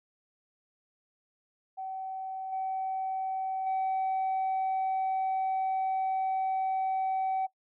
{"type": "tone with level steps", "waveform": "sine", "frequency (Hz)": 762, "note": "G5", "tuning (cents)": -49, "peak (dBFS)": [-34, -29, -25], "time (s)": [1.77, 7.47], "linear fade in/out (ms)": 20, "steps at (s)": [2.52, 3.66], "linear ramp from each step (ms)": 10, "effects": ["noise-tail reverb RT60 0.1 s tail -20 dB re dry", "tanh soft clip ceiling -25 dBFS"]}